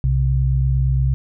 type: tone pair together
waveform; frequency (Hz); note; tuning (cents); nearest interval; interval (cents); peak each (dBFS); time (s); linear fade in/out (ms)
sine; 63.2 / 131.88; B1 / C3; +41 / +14; octave + minor second; 1273; -17; 0.04-1.14; 0
effects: none